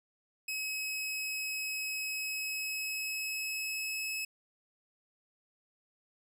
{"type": "tone with pitch glide", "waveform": "sawtooth", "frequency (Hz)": [2559, 2583], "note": ["D#7", "E7"], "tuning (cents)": [48, -36], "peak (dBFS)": -31, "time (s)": [0.48, 4.25], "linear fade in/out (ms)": 5, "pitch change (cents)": 16, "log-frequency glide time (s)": [2.1, 4.13], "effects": []}